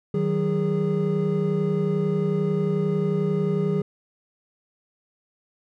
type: tone cluster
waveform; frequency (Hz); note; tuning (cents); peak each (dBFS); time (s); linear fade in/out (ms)
triangle; 156.3 / 187.5 / 411.1; D#3 / F#3 / G#4; +8 / +23 / -18; -23; 0.14-3.82; 5
effects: none